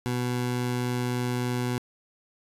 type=tone; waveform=20% pulse; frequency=123.47 Hz; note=B2; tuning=in tune; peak=-21 dBFS; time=0.06-1.78 s; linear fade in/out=0 ms; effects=resampled to 32000 Hz